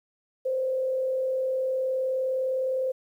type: tone with frequency modulation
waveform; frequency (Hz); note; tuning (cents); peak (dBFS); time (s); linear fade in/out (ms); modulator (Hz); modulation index
sine; 521; C5; -7; -24; 0.45-2.92; 10; 39.7; 0.3
effects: 10-bit